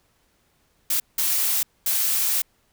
blue noise bursts at uneven times, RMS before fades -22 dBFS, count 3, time 0.9-1 / 1.18-1.63 / 1.86-2.42 s, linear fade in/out 5 ms, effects pink hiss -65 dBFS RMS until 2.72 s

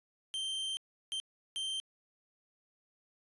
45% pulse tone bursts at uneven times, 3136 Hz, G7, in tune, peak -34 dBFS, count 3, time 0.34-0.77 / 1.12-1.2 / 1.56-1.8 s, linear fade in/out 0 ms, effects resampled to 24000 Hz

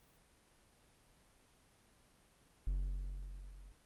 triangle tone with level ramp, 46.25 Hz, F#1, in tune, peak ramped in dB -30 to -51 dBFS, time 2.67-3.72 s, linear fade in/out 0 ms, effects pink hiss -68 dBFS RMS until 3.85 s + Opus 32 kbps

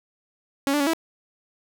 sawtooth tone with pitch steps, 277 / 293.4 / 280.4 / 326.8 Hz, C#4 / D4 / C#4 / E4, -1 / -2 / +20 / -15 cents, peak -16 dBFS, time 0.67-0.934 s, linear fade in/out 0 ms, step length 66 ms, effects none

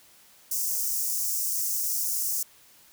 white high-pass noise, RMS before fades -28 dBFS, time 0.51-2.43 s, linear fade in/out 5 ms, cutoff 5400 Hz, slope 48 dB/octave, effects white hiss -56 dBFS RMS until 2.92 s

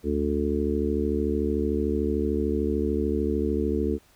harmonic tone, 73.42 Hz, D2, in tune, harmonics 1 / 3 / 4 / 5 / 6, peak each -29 / -29 / -29 / -29 / -29 dBFS, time 0.03-3.99 s, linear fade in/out 50 ms, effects pink hiss -59 dBFS RMS until 4.15 s

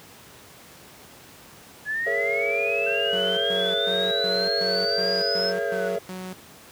sine linear sweep, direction up, 1681 to 5230 Hz, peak -24 dBFS, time 1.85-5.53 s, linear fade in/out 50 ms
triangle chord, A# half-diminished seventh, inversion third, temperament just, 419.5 / 466.2 / 559.4 / 671.3 Hz, G#4 / A#4 / C#5 / E5, +17 / 0 / +16 / +31 cents, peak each -28 dBFS, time 2.06-5.99 s, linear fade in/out 10 ms
sine tone with vibrato, 1545 Hz, G6, 26 cents flat, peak -32 dBFS, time 2.86-5.89 s, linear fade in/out 10 ms, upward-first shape sine, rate 1.9 Hz, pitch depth 82 cents each way
sawtooth tone bursts, 185 Hz, F#3, in tune, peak -29 dBFS, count 9, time 3.13-6.33 s, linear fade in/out 0 ms, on 240 ms, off 130 ms
effects pink hiss -47 dBFS RMS until 6.71 s + high-pass 100 Hz 12 dB/octave

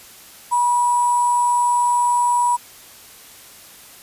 sine tone with sample-and-hold, 970 Hz, B5, 31 cents flat, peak -14 dBFS, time 0.51-2.57 s, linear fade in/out 20 ms, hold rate 8820 Hz, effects white hiss -43 dBFS RMS until 4.02 s + resampled to 32000 Hz

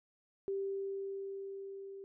sine tone with level ramp, 392 Hz, G4, in tune, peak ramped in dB -33 to -45 dBFS, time 0.48-2.04 s, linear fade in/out 0 ms, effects none

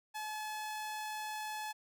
sawtooth tone, 857 Hz, A5, 46 cents flat, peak -35 dBFS, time 0.14-1.73 s, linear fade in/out 20 ms, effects none

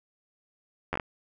slowing click train, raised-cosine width 0.5 ms, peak -14 dBFS, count 5, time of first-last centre 0.93-0.998 s, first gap 11 ms, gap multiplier 1.3, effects none

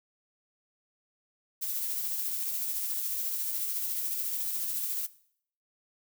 violet noise with tremolo, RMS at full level -31 dBFS, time 1.61-5.07 s, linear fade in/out 20 ms, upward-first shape triangle, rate 14 Hz, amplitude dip 35%, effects noise-tail reverb RT60 0.6 s tail -18 dB re dry

